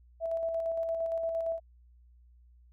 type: tone with tremolo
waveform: sine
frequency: 659.3 Hz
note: E5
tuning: in tune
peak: -28 dBFS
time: 0.2-1.6 s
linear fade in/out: 50 ms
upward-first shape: square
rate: 8.7 Hz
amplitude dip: 30%
effects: added 60 Hz sine -56 dBFS peak until 2.72 s